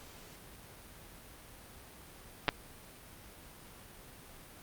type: clicks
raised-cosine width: 0.3 ms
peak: -11 dBFS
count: 2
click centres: 2.482 / 2.489 s
effects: pink hiss -53 dBFS RMS until 4.62 s + Opus 48 kbps